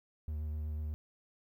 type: tone with vibrato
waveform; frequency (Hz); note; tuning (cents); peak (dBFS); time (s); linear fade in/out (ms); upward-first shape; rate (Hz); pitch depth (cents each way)
triangle; 76.3; D#2; -33; -33; 0.28-0.94; 0; triangle; 8.1; 29
effects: 12-bit